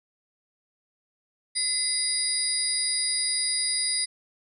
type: tone cluster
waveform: sine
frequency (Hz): 2031 / 3898 / 4890 / 9380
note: B6 / B7 / D#8 / D9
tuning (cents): +48 / -23 / -31 / -3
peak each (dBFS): -36 / -34 / -27 / -27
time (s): 1.55-4.06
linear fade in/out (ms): 20
effects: none